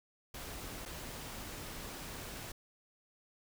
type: noise with dropouts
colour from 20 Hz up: pink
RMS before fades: -45 dBFS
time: 0.34-2.52 s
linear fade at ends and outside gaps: 5 ms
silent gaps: 0.854-0.858 s
effects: none